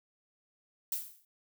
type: noise with exponential decay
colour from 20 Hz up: violet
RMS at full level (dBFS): -31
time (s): 0.92-1.25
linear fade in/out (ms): 2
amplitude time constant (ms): 71
effects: none